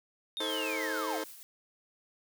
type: linear sweep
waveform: triangle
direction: down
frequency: 3729 to 622.3 Hz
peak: -33 dBFS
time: 0.37-1.18 s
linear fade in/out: 0 ms
type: chord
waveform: sawtooth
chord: A diminished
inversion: second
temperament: just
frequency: 316.8 / 440 / 528 Hz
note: Eb4 / A4 / C5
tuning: +31 / 0 / +16 cents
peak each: -34 dBFS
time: 0.4-1.24 s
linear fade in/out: 5 ms
type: noise with tremolo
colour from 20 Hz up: blue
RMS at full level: -48 dBFS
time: 0.5-1.43 s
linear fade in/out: 0 ms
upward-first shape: sine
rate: 6.6 Hz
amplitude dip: 35%
effects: none